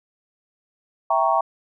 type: chord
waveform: sine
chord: E diminished seventh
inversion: none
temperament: equal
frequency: 659.3 / 784 / 932.3 / 1108.7 Hz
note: E5 / G5 / Bb5 / Db6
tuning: 0 / 0 / 0 / 0 cents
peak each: -22 dBFS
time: 1.1-1.41 s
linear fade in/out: 5 ms
effects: none